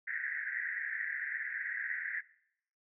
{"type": "band-pass noise", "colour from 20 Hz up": "white", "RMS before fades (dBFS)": -38, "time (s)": [0.07, 2.21], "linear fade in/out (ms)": 10, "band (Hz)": [1600, 2000], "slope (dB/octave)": 96, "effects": ["noise-tail reverb RT60 0.7 s tail -20 dB re dry"]}